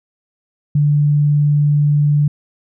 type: tone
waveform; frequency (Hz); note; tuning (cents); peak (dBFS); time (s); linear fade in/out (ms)
sine; 146.83; D3; 0; -10; 0.75-2.28; 5
effects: none